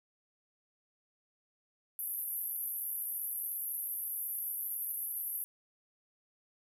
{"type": "band-pass noise", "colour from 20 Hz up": "white", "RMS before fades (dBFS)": -38, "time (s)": [1.99, 5.44], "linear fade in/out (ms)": 0, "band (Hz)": [11000, 13000], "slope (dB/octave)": 96, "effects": []}